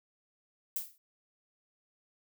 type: noise with exponential decay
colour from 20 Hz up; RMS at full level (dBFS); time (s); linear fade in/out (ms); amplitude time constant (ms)
violet; -31; 0.76-0.98; 1; 46
effects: none